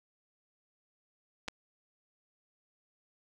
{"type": "clicks", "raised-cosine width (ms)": 0.2, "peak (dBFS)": [-24, -18], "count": 2, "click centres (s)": [1.48, 1.484], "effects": []}